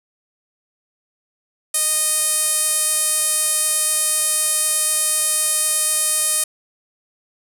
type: tone with band-pass filter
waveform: sawtooth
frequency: 619 Hz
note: D#5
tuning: 9 cents flat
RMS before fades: -19 dBFS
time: 1.74-6.44 s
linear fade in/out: 5 ms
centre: 9800 Hz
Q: 4
effects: none